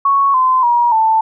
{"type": "tone with pitch steps", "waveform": "sine", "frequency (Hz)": [1108.7, 1028.5, 954.1, 885.1], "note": ["C#6", "C6", "A#5", "A5"], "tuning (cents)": [0, -30, 40, 10], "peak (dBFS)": -9, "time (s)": [0.05, 1.21], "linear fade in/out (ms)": 5, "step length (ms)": 290, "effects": []}